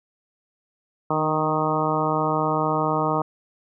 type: harmonic tone with a mistuned harmonic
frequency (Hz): 155.56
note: D#3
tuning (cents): 0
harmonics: 1 / 2 / 3 / 4 / 5 / 6 / 7 / 8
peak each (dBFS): -28 / -28 / -28 / -28 / -28 / -28 / -28 / -28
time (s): 1.1-3.22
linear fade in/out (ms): 5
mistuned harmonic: 2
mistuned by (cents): -22
effects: none